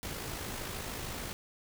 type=noise with amplitude modulation; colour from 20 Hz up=pink; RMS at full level=-38 dBFS; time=0.03-1.33 s; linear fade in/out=0 ms; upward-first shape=sine; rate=53.2 Hz; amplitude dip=35%; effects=none